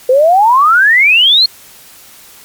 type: exponential sweep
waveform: sine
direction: up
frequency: 493.9 to 4357 Hz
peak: -4 dBFS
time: 0.09-1.46 s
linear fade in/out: 5 ms
effects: white hiss -38 dBFS RMS until 2.44 s + MP3 96 kbps